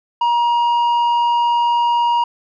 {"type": "tone with tanh clipping", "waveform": "sine", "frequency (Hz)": 949, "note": "A#5", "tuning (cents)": 31, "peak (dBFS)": -14, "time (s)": [0.21, 2.24], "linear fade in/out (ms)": 5, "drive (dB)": 6, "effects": []}